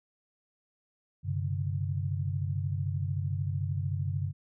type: tone cluster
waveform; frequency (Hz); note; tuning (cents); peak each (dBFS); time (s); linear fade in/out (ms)
sine; 96.1 / 132.2 / 145.5; G2 / C3 / D3; -34 / +18 / -16; -31 / -35 / -34; 1.23-4.33; 50
effects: none